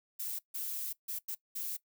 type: noise bursts at uneven times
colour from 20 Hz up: violet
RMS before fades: -38 dBFS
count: 5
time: 0.19-0.39 / 0.54-0.93 / 1.08-1.19 / 1.28-1.35 / 1.55-1.77 s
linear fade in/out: 10 ms
effects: noise-tail reverb RT60 0.1 s tail -19 dB re dry